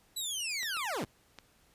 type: linear sweep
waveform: 20% pulse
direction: down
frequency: 4005 to 83.3 Hz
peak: -28 dBFS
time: 0.16-1.05 s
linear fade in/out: 10 ms
type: clicks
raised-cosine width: 0.2 ms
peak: -28 dBFS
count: 3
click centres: 0.631 / 0.769 / 1.387 s
effects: pink hiss -66 dBFS RMS until 1.74 s + resampled to 32000 Hz